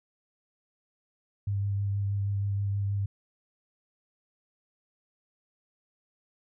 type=tone with vibrato; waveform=sine; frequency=100 Hz; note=G2; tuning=35 cents sharp; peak=-26 dBFS; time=1.47-3.06 s; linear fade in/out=5 ms; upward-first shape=sine; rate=6.3 Hz; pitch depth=15 cents each way; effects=none